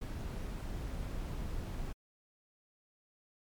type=noise; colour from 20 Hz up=brown; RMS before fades=-39 dBFS; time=0.01-1.93 s; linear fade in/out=10 ms; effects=MP3 96 kbps